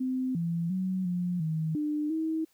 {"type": "tone with pitch steps", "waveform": "sine", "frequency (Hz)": [257.8, 168.5, 186.8, 177.7, 158.5, 299.7, 319.3], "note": ["C4", "E3", "F#3", "F3", "D#3", "D4", "D#4"], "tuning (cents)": [-26, 38, 17, 30, 32, 35, 45], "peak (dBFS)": -27, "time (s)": [0, 2.45], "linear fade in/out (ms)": 10, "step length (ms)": 350, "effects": ["white hiss -68 dBFS RMS until 2.53 s"]}